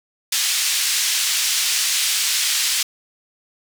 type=band-pass noise; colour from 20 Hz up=white; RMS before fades=-20 dBFS; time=0.32-2.83 s; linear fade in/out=5 ms; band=2400 to 7300 Hz; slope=12 dB/octave; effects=none